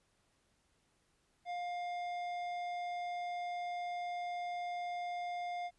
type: tone with tanh clipping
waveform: sine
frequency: 706 Hz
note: F5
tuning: 19 cents sharp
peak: -39 dBFS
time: 1.45-5.71 s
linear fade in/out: 50 ms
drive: 12 dB
effects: pink hiss -75 dBFS RMS until 5.78 s + resampled to 24000 Hz